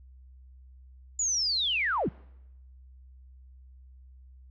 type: linear sweep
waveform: sine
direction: down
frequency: 7040 to 100 Hz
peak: -25 dBFS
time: 1.19-2.09 s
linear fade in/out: 5 ms
effects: noise-tail reverb RT60 0.9 s tail -26 dB re dry + added 64 Hz sine -49 dBFS peak until 4.5 s